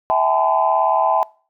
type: tone cluster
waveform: sine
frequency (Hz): 653 / 781 / 859 / 1016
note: E5 / G5 / A5 / B5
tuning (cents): -17 / -7 / -42 / +49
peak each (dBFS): -19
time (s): 0.1-1.23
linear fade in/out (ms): 0
effects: noise-tail reverb RT60 0.4 s tail -23 dB re dry + tanh soft clip ceiling -3 dBFS